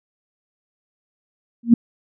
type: tone with exponential growth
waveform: sine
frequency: 234.1 Hz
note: A#3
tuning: 8 cents sharp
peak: -3 dBFS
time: 1.63-1.74 s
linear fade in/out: 5 ms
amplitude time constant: 22 ms
effects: none